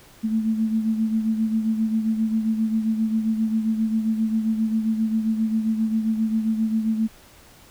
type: beating tone pair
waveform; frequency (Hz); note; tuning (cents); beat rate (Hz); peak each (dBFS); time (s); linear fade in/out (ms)
sine; 220 / 227.5; A3 / A#3; 0 / -42; 7.5; -20 / -28; 0.23-7.08; 20
effects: pink hiss -50 dBFS RMS until 7.7 s